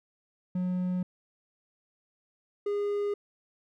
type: tone pair in turn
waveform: triangle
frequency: 181.6 / 409 Hz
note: F#3 / G#4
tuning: -32 / -26 cents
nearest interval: octave + major second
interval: 1406 cents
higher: second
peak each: -25 dBFS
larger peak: neither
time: 0.55-1.03 / 2.66-3.14 s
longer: neither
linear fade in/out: 5 ms
effects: none